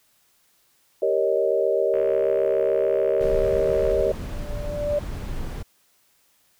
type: chord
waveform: sine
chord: Eb dominant seventh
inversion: first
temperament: equal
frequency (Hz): 392 / 466.2 / 554.4 / 622.3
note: G4 / Bb4 / Db5 / Eb5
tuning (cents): 0 / 0 / 0 / 0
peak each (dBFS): -24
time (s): 1.02-4.12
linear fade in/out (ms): 5
type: click train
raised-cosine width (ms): 0.5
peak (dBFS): -24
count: 133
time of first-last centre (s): 1.94-3.913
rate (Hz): 66.9
type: noise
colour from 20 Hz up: brown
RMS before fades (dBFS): -30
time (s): 3.2-5.63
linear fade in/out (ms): 10
type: tone with exponential growth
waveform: sine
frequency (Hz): 587.3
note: D5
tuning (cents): 0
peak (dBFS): -18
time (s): 4.02-4.99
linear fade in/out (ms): 5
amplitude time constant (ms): 210
effects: white hiss -63 dBFS RMS until 6.59 s